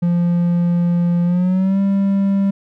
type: tone with pitch glide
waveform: triangle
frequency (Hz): 173.4 to 196.9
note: F3 to G3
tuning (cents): -12 to +8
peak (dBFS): -11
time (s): 0.02-2.51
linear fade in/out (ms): 10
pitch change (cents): +220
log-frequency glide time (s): 1.24-1.8
effects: none